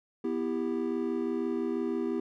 triangle chord, E minor, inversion second, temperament just, 247.2 / 329.6 / 395.6 Hz, B3 / E4 / G4, +2 / 0 / +16 cents, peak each -31 dBFS, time 0.24-2.2 s, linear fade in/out 5 ms, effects none

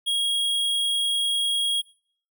square tone, 3290 Hz, G#7, 17 cents flat, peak -22 dBFS, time 0.06-1.82 s, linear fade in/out 20 ms, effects noise-tail reverb RT60 0.6 s tail -26 dB re dry

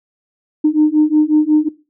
sine beating tone pair, 302.3 / 307.8 Hz, D#4 / D#4, -50 / -19 cents, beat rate 5.5 Hz, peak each -12 dBFS, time 0.64-1.69 s, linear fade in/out 10 ms, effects noise-tail reverb RT60 0.3 s tail -19 dB re dry + tanh soft clip ceiling -3 dBFS

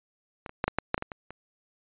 clicks, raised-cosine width 0.5 ms, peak -21 / -26 / -10 / -10 / -10 / -8 / -15 / -17 / -22 / -26 dBFS, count 10, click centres 0.462 / 0.494 / 0.641 / 0.68 / 0.786 / 0.944 / 0.979 / 1.024 / 1.118 / 1.306 s, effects resampled to 8000 Hz

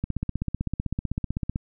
click train, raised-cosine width 5 ms, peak -14 dBFS, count 25, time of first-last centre 0.04-1.559 s, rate 15.8 Hz, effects none

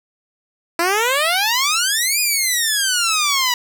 10% pulse exponential two-way sweep, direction up then down, 329.6 to 2489 to 965 Hz, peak -7 dBFS, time 0.79-3.54 s, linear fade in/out 2 ms, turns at 2.2 s, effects none

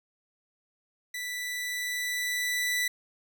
sawtooth tone with level ramp, 1975.5 Hz, B6, in tune, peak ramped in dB -30 to -22 dBFS, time 1.14-2.88 s, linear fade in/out 5 ms, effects none

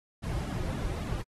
brown noise with flanger, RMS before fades -33 dBFS, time 0.22-1.23 s, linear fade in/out 20 ms, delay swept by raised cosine 1.9 to 4.5 ms, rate 3.7 Hz, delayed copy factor -0.9, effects AAC 32 kbps

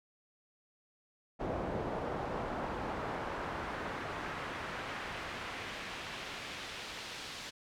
brown noise with band-pass filter sweep, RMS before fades -40 dBFS, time 1.39-7.51 s, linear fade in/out 20 ms, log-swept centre 600 to 4300 Hz, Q 0.95, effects none

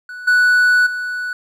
triangle tone with level steps, 1480 Hz, F#6, in tune, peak -27 / -8 / -19 dBFS, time 0.09-1.33 s, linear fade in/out 2 ms, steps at 0.27 / 0.86 s, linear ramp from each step 10 ms, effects none

